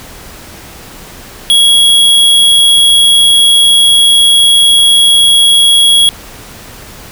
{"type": "tone", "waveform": "square", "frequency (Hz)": 3322, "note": "G#7", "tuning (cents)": 0, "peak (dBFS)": -4, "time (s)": [1.5, 6.09], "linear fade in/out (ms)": 0, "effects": ["pink hiss -31 dBFS RMS until 7.11 s"]}